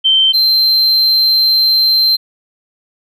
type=tone pair in turn; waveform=sine / triangle; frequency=3113 / 4125 Hz; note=G7 / C8; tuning=-13 / -25 cents; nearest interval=perfect fourth; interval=488 cents; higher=second; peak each=-7 dBFS; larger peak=neither; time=0.04-0.33 / 0.33-2.17 s; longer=second; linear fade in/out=20 ms; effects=none